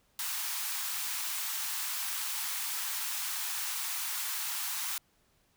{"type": "high-pass noise", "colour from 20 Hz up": "white", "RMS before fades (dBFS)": -35, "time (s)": [0.19, 4.98], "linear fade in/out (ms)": 2, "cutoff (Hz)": 810, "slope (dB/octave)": 48, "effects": ["pink hiss -70 dBFS RMS until 5.56 s"]}